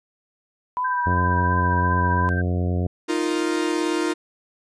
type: tone with vibrato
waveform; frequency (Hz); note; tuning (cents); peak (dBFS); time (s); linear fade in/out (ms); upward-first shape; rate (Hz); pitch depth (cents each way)
sine; 991; B5; +6; -21; 0.77-2.29; 0; triangle; 2.8; 33
type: tone with tremolo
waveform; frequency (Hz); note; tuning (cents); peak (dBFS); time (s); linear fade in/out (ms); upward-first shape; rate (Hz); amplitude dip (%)
sine; 1568; G6; 0; -24; 0.84-2.42; 10; sine; 15; 55
type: harmonic tone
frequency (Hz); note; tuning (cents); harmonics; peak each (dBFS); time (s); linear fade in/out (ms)
89.3; F2; +39; 1 / 2 / 3 / 4 / 5 / 6 / 7 / 8; -21 / -27 / -31 / -33 / -35 / -37 / -38 / -39; 1.06-2.87; 5
type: chord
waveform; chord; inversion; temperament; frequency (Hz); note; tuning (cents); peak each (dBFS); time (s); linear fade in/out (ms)
45% pulse; Eb suspended second; none; equal; 311.1 / 349.2 / 466.2; Eb4 / F4 / Bb4; 0 / 0 / 0; -24 / -24 / -30; 3.08-4.14; 20
effects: resampled to 22050 Hz